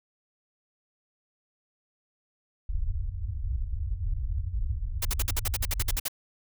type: low-pass noise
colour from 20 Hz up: pink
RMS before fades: -30 dBFS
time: 2.69-6 s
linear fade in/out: 5 ms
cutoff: 100 Hz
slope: 48 dB/octave
type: noise bursts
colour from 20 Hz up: white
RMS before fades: -29 dBFS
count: 13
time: 5.02-6.083 s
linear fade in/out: 5 ms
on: 31 ms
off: 55 ms
effects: none